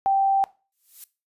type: tone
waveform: sine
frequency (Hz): 782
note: G5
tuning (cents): -4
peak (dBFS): -17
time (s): 0.06-0.44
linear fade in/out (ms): 0
type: noise with exponential growth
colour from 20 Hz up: violet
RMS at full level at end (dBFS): -35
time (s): 0.72-1.04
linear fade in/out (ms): 2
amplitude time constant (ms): 68
effects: noise-tail reverb RT60 0.3 s tail -19 dB re dry + resampled to 32000 Hz